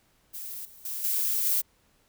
violet noise with level steps, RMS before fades -38 / -51 / -34 / -27 / -25 dBFS, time 0.33-1.62 s, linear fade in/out 20 ms, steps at 0.65 / 0.85 / 1.04 / 1.45 s, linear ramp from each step 2 ms, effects pink hiss -66 dBFS RMS until 2.08 s

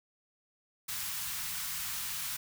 white band-stop noise, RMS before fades -37 dBFS, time 0.88-2.37 s, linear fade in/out 10 ms, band 180 to 950 Hz, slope 24 dB/octave, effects none

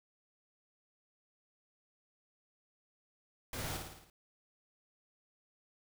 pink noise with echo, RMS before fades -41 dBFS, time 3.53-3.77 s, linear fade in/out 2 ms, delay 55 ms, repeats 6, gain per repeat -4 dB, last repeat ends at 4.1 s, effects none

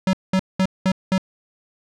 square tone bursts, 188.6 Hz, F#3, 33 cents sharp, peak -16 dBFS, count 5, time 0.07-1.18 s, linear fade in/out 2 ms, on 62 ms, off 200 ms, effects low-pass 6000 Hz 12 dB/octave

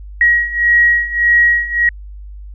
sine beating tone pair, 1900 / 1901.7 Hz, A#6 / A#6, +33 / +34 cents, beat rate 1.7 Hz, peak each -14 / -11 dBFS, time 0.21-1.89 s, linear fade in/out 2 ms, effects added 50 Hz sine -29 dBFS peak until 2.54 s

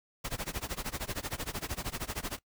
pink noise with tremolo, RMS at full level -34 dBFS, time 0.24-2.39 s, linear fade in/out 10 ms, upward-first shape sine, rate 13 Hz, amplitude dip 95%, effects noise-tail reverb RT60 0.1 s tail -18 dB re dry

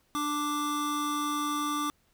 square tone pair together, 294.8 / 1174.7 Hz, D4 / D6, +7 / 0 cents, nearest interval 2 octaves, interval 2393 cents, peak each -33 / -31 dBFS, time 0.15-1.9 s, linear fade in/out 0 ms, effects pink hiss -69 dBFS RMS until 2.13 s

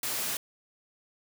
white high-pass noise, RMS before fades -32 dBFS, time 0.03-0.37 s, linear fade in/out 2 ms, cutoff 130 Hz, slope 12 dB/octave, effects none

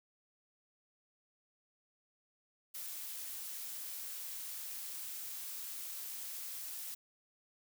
blue noise, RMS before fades -44 dBFS, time 2.74-6.95 s, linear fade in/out 10 ms, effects none

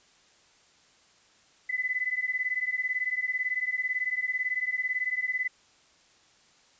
sine beating tone pair, 2000 / 2018 Hz, B6 / B6, +21 / +37 cents, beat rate 18 Hz, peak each -30 dBFS, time 1.69-5.48 s, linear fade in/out 10 ms, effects white hiss -61 dBFS RMS until 6.79 s + resampled to 16000 Hz

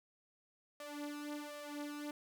sawtooth tone with flanger, 293.7 Hz, D4, in tune, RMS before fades -45 dBFS, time 0.8-2.11 s, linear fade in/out 2 ms, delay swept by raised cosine 1.6 to 4.2 ms, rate 1.3 Hz, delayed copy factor +0.8, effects none

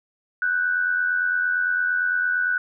sine tone pair together, 1480 / 1568.8 Hz, F#6 / G6, 0 / +1 cents, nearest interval minor second, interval 101 cents, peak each -20 / -28 dBFS, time 0.42-2.58 s, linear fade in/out 2 ms, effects none

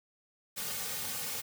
white noise with comb filter, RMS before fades -37 dBFS, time 0.56-1.42 s, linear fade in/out 20 ms, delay 3 ms, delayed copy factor -0.9, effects none

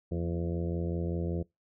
harmonic tone with a mistuned harmonic, 85.2 Hz, F2, 42 cents flat, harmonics 1 / 2 / 3 / 4 / 5 / 6 / 7 / 8, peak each -33 / -34 / -45 / -38 / -41 / -42 / -48 / -51 dBFS, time 0.11-1.43 s, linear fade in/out 10 ms, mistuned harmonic 3, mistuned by -70 cents, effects noise-tail reverb RT60 0.2 s tail -24 dB re dry

